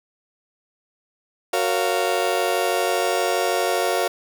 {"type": "chord", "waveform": "35% pulse", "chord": "Gb major seventh", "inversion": "none", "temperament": "just", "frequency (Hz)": [370, 462.5, 555, 693.7], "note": ["Gb4", "Bb4", "Db5", "F5"], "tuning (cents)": [0, -14, 2, -12], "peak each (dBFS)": [-24, -24, -24, -22], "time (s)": [1.53, 4.08], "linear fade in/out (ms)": 5, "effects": []}